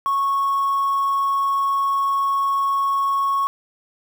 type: tone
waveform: triangle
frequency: 1103 Hz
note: C#6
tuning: 9 cents flat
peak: -14 dBFS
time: 0.06-3.47 s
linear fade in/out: 0 ms
effects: tanh soft clip ceiling -14 dBFS + 7-bit